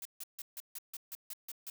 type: noise bursts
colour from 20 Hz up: blue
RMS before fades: -43 dBFS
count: 10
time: 0.02-1.7 s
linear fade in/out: 2 ms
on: 33 ms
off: 150 ms
effects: none